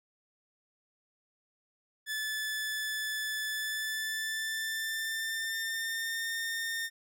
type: tone with pitch glide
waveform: sawtooth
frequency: 1737 to 1821.3 Hz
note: A6 to A#6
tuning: -23 to -41 cents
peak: -29 dBFS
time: 2.06-6.9 s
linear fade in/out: 50 ms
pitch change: +82 cents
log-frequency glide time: 3.47-6.28 s
effects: none